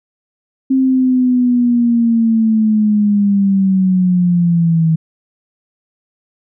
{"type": "linear sweep", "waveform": "sine", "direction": "down", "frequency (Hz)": [265.7, 159.6], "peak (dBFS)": -9, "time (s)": [0.7, 4.96], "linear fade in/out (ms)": 10, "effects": []}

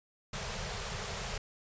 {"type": "band-stop noise", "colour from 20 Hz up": "pink", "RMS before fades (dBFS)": -38, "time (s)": [0.33, 1.38], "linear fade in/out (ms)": 5, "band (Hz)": [210, 390], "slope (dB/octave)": 96, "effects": ["resampled to 16000 Hz"]}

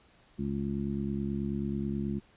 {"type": "harmonic tone", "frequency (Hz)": 69.3, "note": "C#2", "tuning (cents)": 0, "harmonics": [1, 2, 3, 4, 5], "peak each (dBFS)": [-40, -37, -32, -41, -39], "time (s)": [0.38, 2.2], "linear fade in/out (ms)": 20, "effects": ["pink hiss -62 dBFS RMS until 2.36 s", "resampled to 8000 Hz"]}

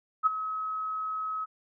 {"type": "tone with ADSR envelope", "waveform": "sine", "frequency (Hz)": 1280, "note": "D#6", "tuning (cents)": 49, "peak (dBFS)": -17, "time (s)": [0.23, 1.46], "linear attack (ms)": 34, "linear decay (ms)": 16, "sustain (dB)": -13, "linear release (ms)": 26, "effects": []}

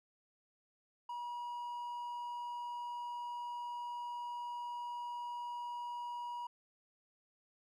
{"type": "tone", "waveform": "triangle", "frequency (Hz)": 962, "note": "B5", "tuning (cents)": -46, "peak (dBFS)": -38, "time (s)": [1.09, 6.47], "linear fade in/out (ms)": 5, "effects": []}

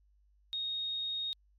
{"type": "tone", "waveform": "sine", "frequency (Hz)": 3729, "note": "A#7", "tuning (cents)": 0, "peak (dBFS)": -33, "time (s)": [0.53, 1.33], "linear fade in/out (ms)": 0, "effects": ["added 50 Hz sine -64 dBFS peak until 1.58 s", "MP3 64 kbps"]}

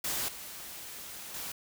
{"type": "noise with level steps", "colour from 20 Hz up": "white", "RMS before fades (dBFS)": [-33, -44, -39], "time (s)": [0.04, 1.52], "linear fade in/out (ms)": 5, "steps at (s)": [0.28, 1.34], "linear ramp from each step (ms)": 5, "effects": []}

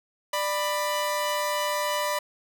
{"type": "tone pair together", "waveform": "sawtooth", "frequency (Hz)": [593.3, 987.8], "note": ["D5", "B5"], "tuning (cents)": [18, 0], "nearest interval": "major sixth", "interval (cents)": 882, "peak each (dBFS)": [-24, -24], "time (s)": [0.33, 2.19], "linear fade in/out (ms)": 5, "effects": []}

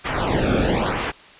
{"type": "noise with flanger", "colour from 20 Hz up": "brown", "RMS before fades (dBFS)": -21, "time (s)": [0.04, 1.12], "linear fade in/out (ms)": 20, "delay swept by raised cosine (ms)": [0.21, 1.04], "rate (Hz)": 1, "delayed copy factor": -0.9, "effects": ["white hiss -45 dBFS RMS until 1.39 s", "resampled to 8000 Hz"]}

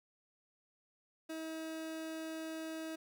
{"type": "tone", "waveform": "30% pulse", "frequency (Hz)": 320, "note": "D#4", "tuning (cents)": 49, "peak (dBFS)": -38, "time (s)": [1.29, 2.96], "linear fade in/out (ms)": 10, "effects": []}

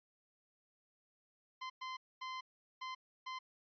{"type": "tone bursts at uneven times", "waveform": "sawtooth", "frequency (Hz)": 1035, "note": "C6", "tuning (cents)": -19, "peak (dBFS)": -38, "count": 5, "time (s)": [[1.61, 1.7], [1.81, 1.97], [2.21, 2.41], [2.81, 2.95], [3.26, 3.39]], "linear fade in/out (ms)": 10, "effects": ["resampled to 11025 Hz"]}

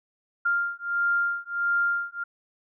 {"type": "beating tone pair", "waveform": "sine", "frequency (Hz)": [1396.9, 1398.4], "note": ["F6", "F6"], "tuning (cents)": [0, 2], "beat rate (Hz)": 1.5, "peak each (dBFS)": -26, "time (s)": [0.45, 2.24], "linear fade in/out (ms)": 10, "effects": []}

